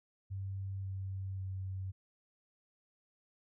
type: tone with pitch steps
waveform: sine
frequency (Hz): 96.9 / 95.9 / 94.91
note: G2 / G2 / F#2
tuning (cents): -20 / -37 / +45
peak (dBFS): -37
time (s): 0.3-1.92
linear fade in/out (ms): 20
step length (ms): 540
effects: none